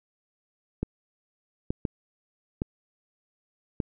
clicks, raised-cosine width 3 ms, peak -14 dBFS, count 5, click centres 0.83 / 1.705 / 1.852 / 2.619 / 3.802 s, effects none

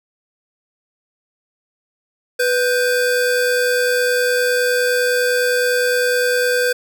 square tone pair together, 493.9 / 1571.5 Hz, B4 / G6, 0 / +4 cents, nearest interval octave + minor sixth, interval 2004 cents, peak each -17 / -20 dBFS, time 2.39-6.73 s, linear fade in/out 10 ms, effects none

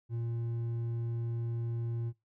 sine tone with hard clipping, 116.6 Hz, A#2, 1 cent sharp, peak -34 dBFS, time 0.09-2.13 s, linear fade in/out 50 ms, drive 5 dB, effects noise-tail reverb RT60 0.2 s tail -20 dB re dry

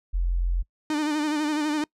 sine tone, 43.65 Hz, F1, in tune, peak -21 dBFS, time 0.13-0.63 s, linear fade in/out 20 ms
45% pulse tone with vibrato, 301.6 Hz, D4, 46 cents sharp, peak -23 dBFS, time 0.9-1.84 s, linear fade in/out 2 ms, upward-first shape sine, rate 12 Hz, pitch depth 53 cents each way
effects noise-tail reverb RT60 0.1 s tail -25 dB re dry + low-pass 8000 Hz 12 dB/octave

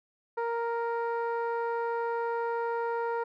15% pulse tone with low-pass filter, 466.2 Hz, A#4, in tune, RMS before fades -31 dBFS, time 0.37-3.24 s, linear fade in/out 10 ms, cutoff 950 Hz, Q 1, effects none

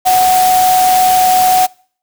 sine tone in noise, 740 Hz, F#5, in tune, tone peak -7 dBFS, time 0.05-1.67 s, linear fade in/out 20 ms, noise white, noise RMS -18 dBFS, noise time 0.05-1.67 s, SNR +8 dB, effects noise-tail reverb RT60 0.5 s tail -25 dB re dry

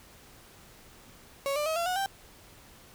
35% pulse tone with pitch steps, 554.4 / 594.2 / 636.8 / 682.5 / 731.5 / 784 Hz, C#5 / D5 / D#5 / F5 / F#5 / G5, 0 / +20 / +40 / -40 / -20 / 0 cents, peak -26 dBFS, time 1.46-2.06 s, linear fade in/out 0 ms, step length 100 ms, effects pink hiss -54 dBFS RMS until 2.94 s

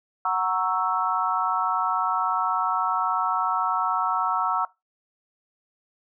sine chord, F# dominant seventh, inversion none, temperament equal, 740 / 932.3 / 1108.7 / 1318.5 Hz, F#5 / A#5 / C#6 / E6, 0 / 0 / 0 / 0 cents, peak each -28 / -27 / -28 / -25 dBFS, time 0.25-4.65 s, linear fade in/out 2 ms, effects noise-tail reverb RT60 0.2 s tail -20 dB re dry

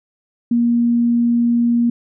sine tone, 236.7 Hz, A#3, 27 cents sharp, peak -12 dBFS, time 0.51-1.9 s, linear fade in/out 5 ms, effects none

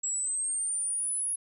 sine exponential sweep, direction up, 7630 to 10548 Hz, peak -28 dBFS, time 0.03-1.36 s, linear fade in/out 10 ms, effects none

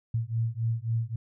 sine beating tone pair, 112.6 / 116.3 Hz, A2 / A#2, +40 / -4 cents, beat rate 3.7 Hz, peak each -29 dBFS, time 0.14-1.16 s, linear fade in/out 5 ms, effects none

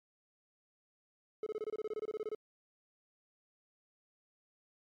triangle tone bursts, 430 Hz, A4, 40 cents flat, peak -33 dBFS, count 16, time 1.43-2.349 s, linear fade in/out 2 ms, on 34 ms, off 25 ms, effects MP3 96 kbps

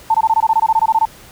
sine tone bursts, 890 Hz, A5, 20 cents sharp, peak -9 dBFS, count 15, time 0.1-1.054 s, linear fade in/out 5 ms, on 44 ms, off 21 ms, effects pink hiss -41 dBFS RMS until 1.31 s

